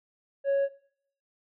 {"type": "tone with tanh clipping", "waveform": "sine", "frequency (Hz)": 554.4, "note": "C#5", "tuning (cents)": 0, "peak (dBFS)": -23, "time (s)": [0.44, 0.69], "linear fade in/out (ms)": 50, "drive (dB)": 3, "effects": ["noise-tail reverb RT60 0.6 s tail -17 dB re dry"]}